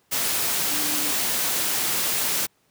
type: tone in noise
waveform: sine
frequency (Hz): 296.1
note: D4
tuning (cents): +14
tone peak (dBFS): -34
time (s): 0.7-1.12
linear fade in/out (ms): 20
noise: white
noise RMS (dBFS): -24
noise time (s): 0.11-2.47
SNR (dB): -13
effects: pink hiss -65 dBFS RMS until 2.7 s + high-pass 100 Hz 12 dB/octave